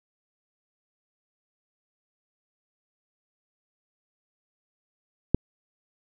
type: click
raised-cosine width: 3 ms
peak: -5 dBFS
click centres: 5.346 s
effects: none